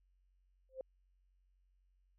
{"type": "tone with exponential growth", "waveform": "sine", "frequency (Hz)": 523.3, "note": "C5", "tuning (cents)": 0, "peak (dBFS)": -36, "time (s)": [0.69, 0.81], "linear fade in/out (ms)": 2, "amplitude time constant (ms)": 25, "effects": ["added 46 Hz sine -70 dBFS peak until 2.18 s"]}